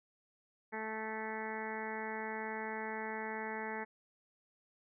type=harmonic tone; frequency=218.9 Hz; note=A3; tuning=9 cents flat; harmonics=1 / 2 / 3 / 4 / 5 / 6 / 7 / 8 / 9 / 10; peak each=-46 / -44 / -51 / -43 / -54 / -53 / -50 / -47 / -47 / -51 dBFS; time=0.72-3.85 s; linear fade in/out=20 ms; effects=none